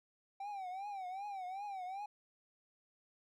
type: tone with vibrato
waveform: triangle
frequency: 774 Hz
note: G5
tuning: 22 cents flat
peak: -39 dBFS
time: 0.4-2.06 s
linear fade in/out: 5 ms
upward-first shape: triangle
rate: 2.6 Hz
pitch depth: 140 cents each way
effects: none